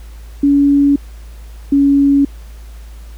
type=tone pair in turn; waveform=sine; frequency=283.1 / 280.3 Hz; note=C#4 / C#4; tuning=+37 / +19 cents; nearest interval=unison; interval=18 cents; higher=first; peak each=-7 dBFS; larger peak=neither; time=0.43-0.96 / 1.72-2.25 s; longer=neither; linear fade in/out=5 ms; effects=added 55 Hz sine -30 dBFS peak until 3.17 s + pink hiss -46 dBFS RMS until 3.17 s